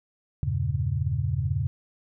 sine chord, E diminished seventh, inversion none, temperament equal, 82.41 / 98 / 116.54 / 138.59 Hz, E2 / G2 / Bb2 / Db3, 0 / 0 / 0 / 0 cents, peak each -30 / -29 / -30 / -28 dBFS, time 0.43-1.67 s, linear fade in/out 0 ms, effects none

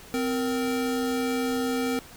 square tone pair together, 258.7 / 466 Hz, C4 / A#4, -19 / -1 cents, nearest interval minor seventh, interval 1018 cents, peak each -27 / -30 dBFS, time 0.14-1.99 s, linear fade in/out 0 ms, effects pink hiss -47 dBFS RMS until 2.16 s

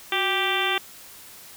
harmonic tone with a mistuned harmonic, 391.4 Hz, G4, 3 cents flat, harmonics 1 / 2 / 3 / 4 / 5 / 6 / 7 / 8 / 9, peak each -30 / -30 / -30 / -30 / -30 / -30 / -30 / -30 / -30 dBFS, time 0.12-0.78 s, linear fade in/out 2 ms, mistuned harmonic 1, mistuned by -96 cents, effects white hiss -45 dBFS RMS until 1.56 s

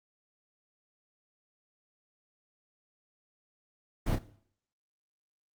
brown noise with echo, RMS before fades -29 dBFS, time 4.06-4.16 s, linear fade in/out 10 ms, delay 30 ms, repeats 1, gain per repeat -7 dB, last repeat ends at 4.19 s, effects noise-tail reverb RT60 0.6 s tail -17 dB re dry + Opus 32 kbps

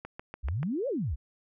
click train, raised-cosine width 0.5 ms, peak -24 dBFS, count 5, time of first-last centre 0.05-0.631 s, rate 6.89 Hz
sine exponential two-way sweep, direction up then down, 55 to 587.3 to 55 Hz, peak -28 dBFS, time 0.43-1.16 s, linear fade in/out 20 ms, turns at 0.88 s
effects none

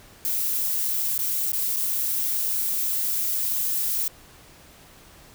violet noise with dropouts, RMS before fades -25 dBFS, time 0.25-4.08 s, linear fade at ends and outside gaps 1 ms, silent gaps 1.179-1.19 / 1.519-1.532 / 1.762-1.767 s, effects pink hiss -50 dBFS RMS until 5.34 s

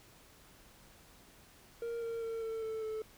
triangle tone with pitch steps, 466.2 / 460 / 454 / 448 / 442.1 / 436.2 Hz, A#4 / A#4 / A#4 / A4 / A4 / A4, 0 / -23 / -46 / +31 / +8 / -15 cents, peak -34 dBFS, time 1.82-3.02 s, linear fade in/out 2 ms, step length 200 ms, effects pink hiss -60 dBFS RMS until 3.17 s

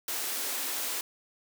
white high-pass noise, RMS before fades -33 dBFS, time 0.08-1.01 s, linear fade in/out 2 ms, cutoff 240 Hz, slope 96 dB/octave, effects none

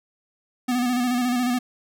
square tone with vibrato, 246.9 Hz, B3, in tune, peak -21 dBFS, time 0.68-1.59 s, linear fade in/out 10 ms, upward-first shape square, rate 14 Hz, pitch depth 36 cents each way, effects none

